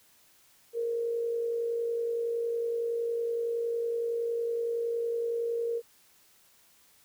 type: tone with amplitude modulation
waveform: sine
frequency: 466.2 Hz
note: A#4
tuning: in tune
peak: -26 dBFS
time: 0.73-5.82 s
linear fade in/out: 50 ms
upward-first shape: sine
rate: 50.8 Hz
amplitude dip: 40%
effects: white hiss -62 dBFS RMS until 7.04 s